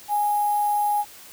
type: tone with sample-and-hold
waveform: sine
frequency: 828 Hz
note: G#5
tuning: 5 cents flat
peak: -19 dBFS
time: 0.08-1.05 s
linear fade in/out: 50 ms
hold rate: 11025 Hz
effects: white hiss -45 dBFS RMS until 1.32 s